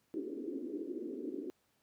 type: band-pass noise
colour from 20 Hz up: pink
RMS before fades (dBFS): -41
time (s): 0.14-1.5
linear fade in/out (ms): 0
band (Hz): 270 to 400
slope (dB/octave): 48
effects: pink hiss -75 dBFS RMS until 1.82 s + high-pass 100 Hz 12 dB/octave